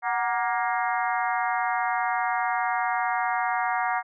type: harmonic tone with a mistuned harmonic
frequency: 235.1 Hz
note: A#3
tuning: 15 cents sharp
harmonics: 3 / 4 / 5 / 6 / 7 / 8 / 9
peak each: -27 / -29 / -31 / -33 / -34 / -35 / -36 dBFS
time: 0.02-4.03 s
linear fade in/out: 50 ms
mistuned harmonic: 3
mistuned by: +84 cents
effects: none